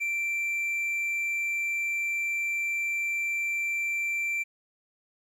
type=tone; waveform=triangle; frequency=2349 Hz; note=D7; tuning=in tune; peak=-25 dBFS; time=0-4.44 s; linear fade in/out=20 ms; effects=11-bit